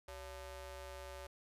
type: ring-modulated tone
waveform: sawtooth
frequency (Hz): 316.4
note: D#4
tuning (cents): +29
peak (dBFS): -40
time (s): 0.08-1.27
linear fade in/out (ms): 5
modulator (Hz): 251
effects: resampled to 32000 Hz + 13-bit